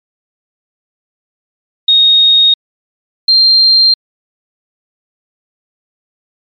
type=tone pair in turn; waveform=sine; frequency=3729 / 4177 Hz; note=A#7 / C8; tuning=0 / -4 cents; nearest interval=major second; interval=196 cents; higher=second; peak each=-4 dBFS; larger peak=neither; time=1.88-2.54 / 3.28-3.94 s; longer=neither; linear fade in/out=5 ms; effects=MP3 48 kbps